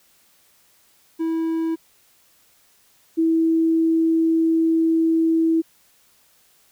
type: tone pair in turn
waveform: triangle / sine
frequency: 325.9 / 325.9 Hz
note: E4 / E4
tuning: -20 / -20 cents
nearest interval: unison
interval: 0 cents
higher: neither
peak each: -18 / -15 dBFS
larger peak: second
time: 1.19-1.76 / 3.17-5.62 s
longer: second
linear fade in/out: 20 ms
effects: white hiss -58 dBFS RMS until 6.71 s